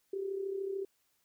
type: tone with amplitude modulation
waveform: sine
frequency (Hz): 390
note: G4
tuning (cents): -9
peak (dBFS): -31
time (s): 0.13-0.85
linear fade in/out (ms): 5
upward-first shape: sine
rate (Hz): 33.5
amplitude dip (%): 60
effects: white hiss -75 dBFS RMS until 1.24 s